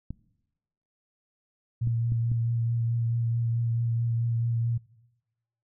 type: clicks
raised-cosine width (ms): 5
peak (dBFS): -22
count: 4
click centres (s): 0.106 / 1.873 / 2.121 / 2.317
type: tone with vibrato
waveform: sine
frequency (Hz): 116.54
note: A#2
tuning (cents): 0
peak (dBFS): -24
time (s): 1.81-4.78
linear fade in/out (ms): 10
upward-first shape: triangle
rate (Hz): 4.6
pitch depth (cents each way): 22
effects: noise-tail reverb RT60 1.0 s tail -21 dB re dry